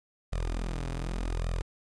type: tone with flanger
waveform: sawtooth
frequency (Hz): 42.28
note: E1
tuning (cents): +45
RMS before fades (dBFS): -32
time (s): 0.32-1.62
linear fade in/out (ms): 10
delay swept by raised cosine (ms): 1.6 to 7.3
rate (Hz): 0.86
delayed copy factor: +0.85
effects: resampled to 22050 Hz + 9-bit